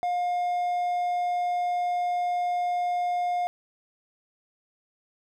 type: tone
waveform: triangle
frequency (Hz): 711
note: F5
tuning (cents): +31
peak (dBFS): -22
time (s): 0.03-3.47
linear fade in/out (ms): 0
effects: none